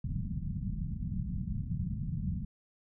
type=low-pass noise; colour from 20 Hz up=white; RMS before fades=-35 dBFS; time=0.04-2.45 s; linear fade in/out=5 ms; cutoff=200 Hz; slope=48 dB/octave; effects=none